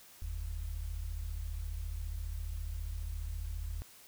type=tone pair together; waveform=sine; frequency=43.01 / 77.7 Hz; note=F1 / D#2; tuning=-26 / -2 cents; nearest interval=minor seventh; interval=1024 cents; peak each=-37 / -38 dBFS; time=0.22-3.82 s; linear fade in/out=0 ms; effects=tanh soft clip ceiling -30 dBFS + white hiss -57 dBFS RMS until 4.07 s

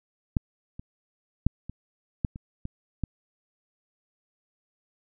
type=clicks; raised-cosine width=5 ms; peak=-10 / -26 / -8 / -24 / -12 / -26 / -21 / -15 dBFS; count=8; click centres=0.368 / 0.795 / 1.466 / 1.696 / 2.248 / 2.359 / 2.654 / 3.037 s; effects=none

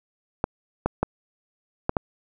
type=clicks; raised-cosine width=1 ms; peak=-7 dBFS; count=5; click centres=0.441 / 0.86 / 1.03 / 1.894 / 1.968 s; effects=none

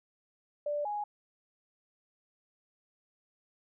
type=tone pair in turn; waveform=sine; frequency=587.3 / 830.6 Hz; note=D5 / G#5; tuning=0 / 0 cents; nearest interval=tritone; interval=600 cents; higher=second; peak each=-30 / -32 dBFS; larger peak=first; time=0.66-0.85 / 0.85-1.04 s; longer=neither; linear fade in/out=5 ms; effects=none

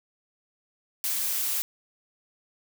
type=noise; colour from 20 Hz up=blue; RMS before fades=-28 dBFS; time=1.04-1.62 s; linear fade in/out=0 ms; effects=none

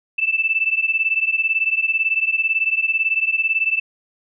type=beating tone pair; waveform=sine; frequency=2637 / 2655 Hz; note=E7 / E7; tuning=0 / +12 cents; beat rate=18 Hz; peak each=-19 / -20 dBFS; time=0.18-3.8 s; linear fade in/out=10 ms; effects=none

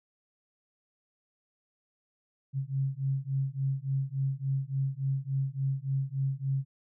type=beating tone pair; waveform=sine; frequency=134 / 137.5 Hz; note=C3 / C#3; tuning=+42 / -14 cents; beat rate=3.5 Hz; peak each=-31 dBFS; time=2.53-6.65 s; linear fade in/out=50 ms; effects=none

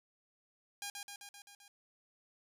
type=tone with echo; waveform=5% pulse; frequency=810 Hz; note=G#5; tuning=43 cents flat; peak=-28 dBFS; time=0.82-0.9 s; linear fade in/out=2 ms; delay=130 ms; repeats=6; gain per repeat=-3 dB; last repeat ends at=1.68 s; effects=none

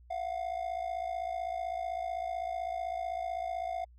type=ring-modulated tone; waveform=triangle; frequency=708 Hz; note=F5; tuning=23 cents sharp; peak=-28 dBFS; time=0.1-3.85 s; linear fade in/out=10 ms; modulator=27.9 Hz; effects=added 60 Hz sine -54 dBFS peak until 3.98 s

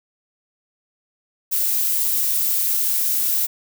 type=noise; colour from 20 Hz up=violet; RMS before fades=-20 dBFS; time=1.51-3.47 s; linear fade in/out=20 ms; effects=none

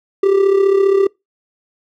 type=tone with amplitude modulation; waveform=triangle; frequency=392 Hz; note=G4; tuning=in tune; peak=-5 dBFS; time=0.23-1.07 s; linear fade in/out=5 ms; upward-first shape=sine; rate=35 Hz; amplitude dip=65%; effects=noise-tail reverb RT60 0.2 s tail -25 dB re dry

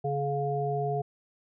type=harmonic tone; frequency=141.1 Hz; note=C#3; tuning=31 cents sharp; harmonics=1 / 3 / 5; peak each=-31 / -31 / -31 dBFS; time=0.04-1.02 s; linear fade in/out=10 ms; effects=none

